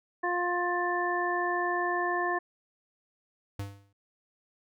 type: harmonic tone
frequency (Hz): 353.1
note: F4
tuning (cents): +19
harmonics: 1 / 2 / 3 / 5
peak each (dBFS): -32 / -32 / -32 / -32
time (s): 0.23-2.39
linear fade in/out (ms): 10
type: tone with exponential decay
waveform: square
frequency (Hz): 99.8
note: G2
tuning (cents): +32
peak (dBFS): -31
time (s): 3.59-3.93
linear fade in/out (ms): 5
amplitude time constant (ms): 73
effects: none